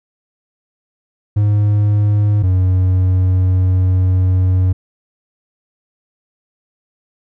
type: tone pair in turn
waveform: triangle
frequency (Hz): 103.83 / 92.5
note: G#2 / F#2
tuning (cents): 0 / 0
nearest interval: major second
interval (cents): 200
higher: first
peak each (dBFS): -8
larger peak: neither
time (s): 1.36-2.43 / 2.43-4.73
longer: second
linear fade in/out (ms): 10
effects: none